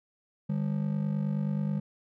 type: ring-modulated tone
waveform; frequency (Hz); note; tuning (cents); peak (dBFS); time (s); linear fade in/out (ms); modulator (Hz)
triangle; 174.61; F3; 0; -22; 0.49-1.8; 10; 24.7
effects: none